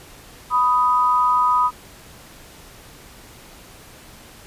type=tone pair together; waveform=sine; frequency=990 / 1247.3 Hz; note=B5 / D#6; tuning=+4 / +4 cents; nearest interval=major third; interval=400 cents; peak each=-17 dBFS; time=0.5-1.71 s; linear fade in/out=50 ms; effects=pink hiss -44 dBFS RMS until 4.46 s + resampled to 32000 Hz